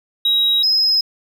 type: tone pair in turn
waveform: triangle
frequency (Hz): 3825 / 5106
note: A#7 / D#8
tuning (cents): +44 / +44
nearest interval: perfect fourth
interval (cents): 500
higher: second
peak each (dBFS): -10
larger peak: neither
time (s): 0.25-0.63 / 0.63-1.01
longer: neither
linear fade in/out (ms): 5
effects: tanh soft clip ceiling -9 dBFS